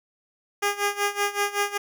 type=tone with tremolo; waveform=10% pulse; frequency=407.1 Hz; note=G#4; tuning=35 cents flat; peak=-12 dBFS; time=0.62-1.78 s; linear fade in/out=10 ms; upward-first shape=sine; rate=5.3 Hz; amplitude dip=85%; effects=none